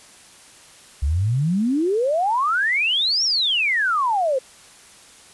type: exponential two-way sweep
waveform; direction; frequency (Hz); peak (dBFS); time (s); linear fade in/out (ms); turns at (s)
sine; up then down; 65.41 to 5690 to 501; -17; 1.02-4.39; 10; 3.24
effects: white hiss -47 dBFS RMS until 5.33 s + resampled to 24000 Hz